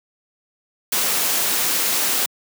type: noise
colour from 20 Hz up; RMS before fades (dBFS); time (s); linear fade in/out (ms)
white; -20; 0.92-2.26; 5
effects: high-pass 200 Hz 12 dB/octave